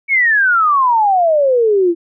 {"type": "exponential sweep", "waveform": "sine", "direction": "down", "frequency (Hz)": [2256, 329.6], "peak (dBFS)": -9, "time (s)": [0.08, 1.95], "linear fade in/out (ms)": 50, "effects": []}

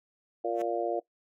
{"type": "harmonic tone", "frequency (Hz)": 116.54, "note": "A#2", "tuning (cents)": 0, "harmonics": [3, 4, 5, 6], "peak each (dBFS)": [-33, -33, -33, -33], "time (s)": [0.44, 1], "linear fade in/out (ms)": 10}
{"type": "tone with exponential growth", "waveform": "5% pulse", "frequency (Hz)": 220.9, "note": "A3", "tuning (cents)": 7, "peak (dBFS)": -30, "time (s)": [0.52, 0.62], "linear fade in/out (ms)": 2, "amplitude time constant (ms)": 21}
{"effects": ["noise-tail reverb RT60 0.1 s tail -19 dB re dry"]}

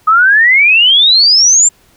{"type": "exponential sweep", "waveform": "sine", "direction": "up", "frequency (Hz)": [1244.5, 7459], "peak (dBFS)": -4, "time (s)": [0.07, 1.69], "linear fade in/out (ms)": 10, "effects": ["pink hiss -49 dBFS RMS until 1.96 s"]}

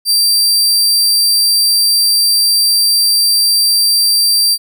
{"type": "tone", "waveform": "sawtooth", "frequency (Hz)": 4699, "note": "D8", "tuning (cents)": 0, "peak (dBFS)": -6, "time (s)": [0.05, 4.58], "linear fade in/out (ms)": 50, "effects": []}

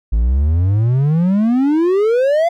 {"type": "exponential sweep", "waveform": "triangle", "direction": "up", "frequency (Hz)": [51.91, 698.5], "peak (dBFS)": -9, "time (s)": [0.12, 2.49], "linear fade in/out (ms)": 10, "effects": []}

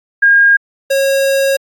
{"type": "tone pair in turn", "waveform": ["sine", "square"], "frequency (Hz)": [1621, 545.5], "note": ["G#6", "C#5"], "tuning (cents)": [-42, -28], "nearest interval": "octave + perfect fifth", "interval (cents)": 1886, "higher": "first", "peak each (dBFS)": [-5, -11], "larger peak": "first", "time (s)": [[0.22, 0.57], [0.9, 1.57]], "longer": "second", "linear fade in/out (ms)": 10, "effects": ["AAC 64 kbps"]}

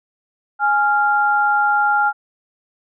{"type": "tone pair together", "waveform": "sine", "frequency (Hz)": [830.6, 1391.7], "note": ["G#5", "F6"], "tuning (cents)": [0, -6], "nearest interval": "major sixth", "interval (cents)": 894, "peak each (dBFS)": -16, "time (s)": [0.59, 2.13], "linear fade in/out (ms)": 50, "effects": []}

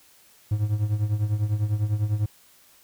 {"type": "tone with tremolo", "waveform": "triangle", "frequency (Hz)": 105.4, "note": "G#2", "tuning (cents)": 26, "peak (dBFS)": -16, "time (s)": [0.51, 2.26], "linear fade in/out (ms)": 5, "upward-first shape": "triangle", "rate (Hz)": 10, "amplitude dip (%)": 80, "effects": ["white hiss -56 dBFS RMS until 2.83 s"]}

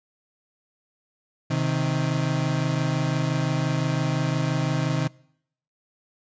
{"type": "tone pair together", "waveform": "35% pulse", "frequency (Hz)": [130.9, 156.72], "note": ["C3", "D#3"], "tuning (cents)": [1, 13], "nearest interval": "minor third", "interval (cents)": 312, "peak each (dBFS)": -23, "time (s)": [1.5, 5.08], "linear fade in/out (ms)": 10, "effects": ["noise-tail reverb RT60 0.7 s tail -24 dB re dry", "resampled to 16000 Hz"]}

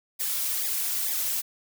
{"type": "noise with flanger", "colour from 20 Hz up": "blue", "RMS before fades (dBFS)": -28, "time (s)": [0.19, 1.42], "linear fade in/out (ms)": 20, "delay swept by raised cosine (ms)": [0.68, 4.78], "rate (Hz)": 2.2, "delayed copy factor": -0.95, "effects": []}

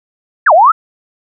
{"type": "exponential two-way sweep", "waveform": "sine", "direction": "down then up", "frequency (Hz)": [1909, 590, 1382], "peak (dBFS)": -3, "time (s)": [0.46, 0.72], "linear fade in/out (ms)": 10, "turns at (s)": 0.53, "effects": []}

